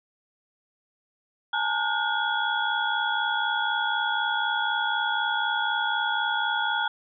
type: tone cluster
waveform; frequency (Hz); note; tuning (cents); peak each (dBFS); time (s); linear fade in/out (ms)
sine; 843 / 907 / 1435 / 1539 / 3358; G#5 / A#5 / F6 / G6 / G#7; +26 / -48 / +47 / -32 / +18; -30 / -30 / -27 / -34 / -31; 1.53-6.88; 5
effects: none